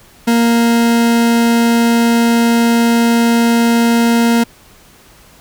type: tone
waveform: 40% pulse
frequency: 233.1 Hz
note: A#3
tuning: in tune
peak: -8 dBFS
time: 0.27-4.44 s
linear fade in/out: 10 ms
effects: pink hiss -44 dBFS RMS until 5.4 s